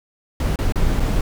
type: noise with dropouts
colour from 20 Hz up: brown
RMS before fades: -18 dBFS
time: 0.4-1.21 s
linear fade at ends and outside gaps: 2 ms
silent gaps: 0.559-0.588 / 0.723-0.757 / 0.998-1.002 s
effects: none